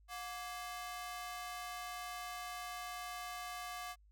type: ring-modulated tone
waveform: sawtooth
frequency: 941 Hz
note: A#5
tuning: 16 cents sharp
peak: -36 dBFS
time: 0.08-3.96 s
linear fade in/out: 50 ms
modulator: 221 Hz
effects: added 51 Hz sine -62 dBFS peak until 4.11 s